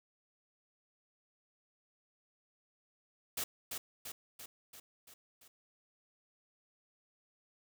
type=noise with echo; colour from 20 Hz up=white; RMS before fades=-37 dBFS; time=3.37-3.44 s; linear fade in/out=5 ms; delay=340 ms; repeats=6; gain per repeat=-4 dB; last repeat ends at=5.48 s; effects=none